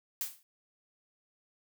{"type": "noise with exponential decay", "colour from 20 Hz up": "blue", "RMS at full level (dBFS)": -31, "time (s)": [0.21, 0.43], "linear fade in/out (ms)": 1, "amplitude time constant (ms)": 47, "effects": []}